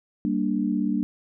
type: chord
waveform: sine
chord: G minor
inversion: none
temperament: equal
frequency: 196 / 233.1 / 293.7 Hz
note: G3 / Bb3 / D4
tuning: 0 / 0 / 0 cents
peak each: -26 dBFS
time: 0.25-1.03 s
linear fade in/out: 0 ms
effects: none